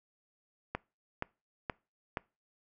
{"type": "click train", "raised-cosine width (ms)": 0.5, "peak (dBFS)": -18, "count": 4, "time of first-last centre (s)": [0.75, 2.172], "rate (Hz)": 2.11, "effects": ["noise-tail reverb RT60 0.3 s tail -24 dB re dry"]}